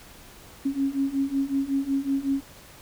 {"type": "beating tone pair", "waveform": "sine", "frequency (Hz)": [271.1, 276.5], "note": ["C#4", "C#4"], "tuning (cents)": [-38, -4], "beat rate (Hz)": 5.4, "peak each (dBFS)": [-27, -25], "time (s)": [0.65, 2.41], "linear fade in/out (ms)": 10, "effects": ["pink hiss -48 dBFS RMS until 2.81 s"]}